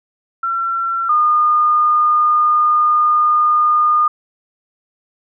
sine tone pair in turn, 1356 / 1218.6 Hz, E6 / D#6, +49 / -36 cents, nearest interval major second, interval 185 cents, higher first, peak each -16 / -10 dBFS, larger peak second, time 0.43-1.09 / 1.09-4.08 s, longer second, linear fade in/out 5 ms, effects none

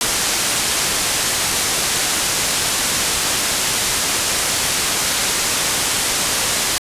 white low-pass noise, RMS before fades -19 dBFS, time 0.01-6.78 s, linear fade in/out 0 ms, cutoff 10000 Hz, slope 24 dB/octave, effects resampled to 32000 Hz

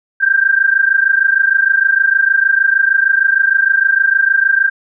sine tone pair together, 1570 / 1596.5 Hz, G6 / G6, +2 / +31 cents, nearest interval unison, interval 29 cents, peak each -12 dBFS, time 0.2-4.7 s, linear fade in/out 20 ms, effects none

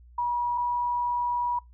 sine tone pair in turn, 964 / 968.4 Hz, B5 / B5, -42 / -34 cents, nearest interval unison, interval 8 cents, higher second, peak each -24 dBFS, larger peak neither, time 0.18-0.58 / 0.58-1.59 s, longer second, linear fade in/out 5 ms, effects noise-tail reverb RT60 0.2 s tail -25 dB re dry + added 60 Hz sine -49 dBFS peak until 1.73 s

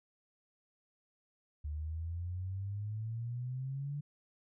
sine exponential sweep, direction up, 73.42 to 146.83 Hz, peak -36 dBFS, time 1.64-4.01 s, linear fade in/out 10 ms, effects none

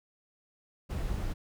brown noise, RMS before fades -33 dBFS, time 0.89-1.34 s, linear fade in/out 20 ms, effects none

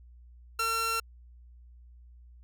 sawtooth tone pair together, 453.8 / 1360 Hz, A#4 / F6, -47 / -46 cents, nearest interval octave + perfect fifth, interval 1901 cents, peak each -35 / -24 dBFS, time 0.59-1 s, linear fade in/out 5 ms, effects added 60 Hz sine -50 dBFS peak until 2.43 s

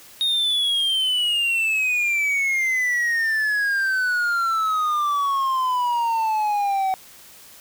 triangle exponential sweep, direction down, 3729 to 753 Hz, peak -17 dBFS, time 0.21-6.94 s, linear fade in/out 0 ms, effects white hiss -46 dBFS RMS until 7.6 s

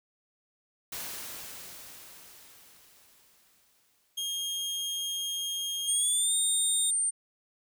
white noise with exponential decay, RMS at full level -37 dBFS, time 0.92-4.7 s, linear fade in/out 5 ms, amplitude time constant 820 ms
sawtooth tone with pitch glide, 3239 to 3678 Hz, G#7 to A#7, -44 to -24 cents, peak -28 dBFS, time 4.17-6.91 s, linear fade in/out 10 ms, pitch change +220 cents, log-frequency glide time 5.89-6.35 s
sine tone, 8870 Hz, C#9, in tune, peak -25 dBFS, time 5.87-7.11 s, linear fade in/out 20 ms
effects none

